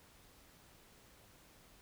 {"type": "silence", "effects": ["pink hiss -63 dBFS RMS until 1.81 s"]}